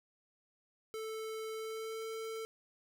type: tone with pitch glide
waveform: square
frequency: 440 to 445.6 Hz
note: A4 to A4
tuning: 0 to +22 cents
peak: -40 dBFS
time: 0.94-2.45 s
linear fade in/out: 0 ms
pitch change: +22 cents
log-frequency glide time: 1.53-2.04 s
effects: none